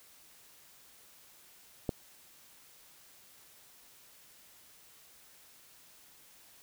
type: click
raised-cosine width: 2 ms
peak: -17 dBFS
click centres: 1.892 s
effects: white hiss -59 dBFS RMS until 6.62 s